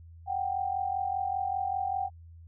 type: tone pair together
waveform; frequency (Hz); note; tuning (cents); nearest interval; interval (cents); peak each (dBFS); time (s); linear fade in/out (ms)
sine; 740 / 785.1; F#5 / G5; 0 / +2; minor second; 102; -32 / -30; 0.26-2.1; 50
effects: added 83 Hz sine -47 dBFS peak until 2.47 s